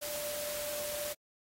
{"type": "tone in noise", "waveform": "sine", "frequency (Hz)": 591, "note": "D5", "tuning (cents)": 11, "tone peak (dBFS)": -39, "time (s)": [0.01, 1.14], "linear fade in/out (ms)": 20, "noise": "white", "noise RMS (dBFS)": -40, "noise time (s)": [0.01, 1.14], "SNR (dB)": -2, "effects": ["AAC 48 kbps"]}